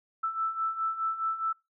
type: beating tone pair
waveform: sine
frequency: 1318.5 / 1323.3 Hz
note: E6 / E6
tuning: 0 / +6 cents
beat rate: 4.8 Hz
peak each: -34 / -29 dBFS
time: 0.23-1.53 s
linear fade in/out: 10 ms
effects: noise-tail reverb RT60 0.2 s tail -23 dB re dry